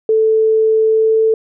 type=tone with pitch glide; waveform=sine; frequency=440 to 442.8 Hz; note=A4 to A4; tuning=0 to +11 cents; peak=-9 dBFS; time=0.09-1.34 s; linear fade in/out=2 ms; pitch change=+11 cents; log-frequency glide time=0.86-1.21 s; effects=none